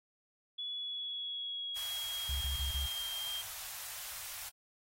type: tone with pitch glide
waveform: sine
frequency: 3407 to 3197 Hz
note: G#7 to G7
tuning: +44 to +33 cents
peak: -37 dBFS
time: 0.58-3.42 s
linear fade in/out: 10 ms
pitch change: -111 cents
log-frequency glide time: 0.69-3.05 s
type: band-stop noise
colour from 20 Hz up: white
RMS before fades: -44 dBFS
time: 1.75-4.5 s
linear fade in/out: 20 ms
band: 110 to 670 Hz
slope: 24 dB/octave
type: tone bursts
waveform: sine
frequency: 68.2 Hz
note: C#2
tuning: 28 cents flat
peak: -34 dBFS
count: 4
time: 2.29-2.863 s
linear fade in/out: 5 ms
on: 120 ms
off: 31 ms
effects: AAC 48 kbps